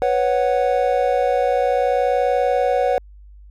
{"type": "chord", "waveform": "triangle", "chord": "B suspended second", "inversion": "none", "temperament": "equal", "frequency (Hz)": [493.9, 554.4, 740], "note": ["B4", "C#5", "F#5"], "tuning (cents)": [0, 0, 0], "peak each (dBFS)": -18, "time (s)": [0.02, 2.98], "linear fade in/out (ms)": 0, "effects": ["added 50 Hz sine -40 dBFS peak until 3.5 s"]}